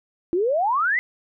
sine exponential sweep, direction up, 329.6 to 2074 Hz, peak -18 dBFS, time 0.33-0.99 s, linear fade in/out 0 ms, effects none

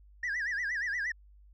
sine tone with vibrato, 1788 Hz, A6, 27 cents sharp, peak -28 dBFS, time 0.23-1.12 s, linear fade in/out 5 ms, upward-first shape sine, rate 8.5 Hz, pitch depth 190 cents each way, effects tanh soft clip ceiling -29 dBFS + added 50 Hz sine -54 dBFS peak until 1.53 s

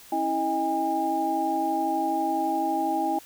sine tone cluster, 273.6 / 325.6 / 628 / 810 Hz, C#4 / E4 / D#5 / G#5, -23 / -21 / +16 / -43 cents, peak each -34 / -28 / -34 / -25 dBFS, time 0.12-3.19 s, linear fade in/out 5 ms, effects white hiss -49 dBFS RMS until 3.25 s

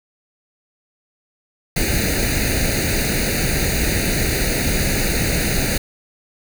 pink noise with comb filter, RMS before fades -19 dBFS, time 1.76-5.78 s, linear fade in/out 5 ms, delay 0.46 ms, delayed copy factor +0.9, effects none

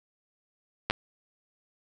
clicks, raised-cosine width 0.3 ms, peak -9 dBFS, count 2, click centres 0.9 / 0.909 s, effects none

